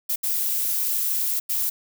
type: noise bursts at uneven times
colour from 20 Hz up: violet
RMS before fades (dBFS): -24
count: 3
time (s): 0.09-0.16 / 0.23-1.4 / 1.49-1.7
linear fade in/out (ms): 10
effects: none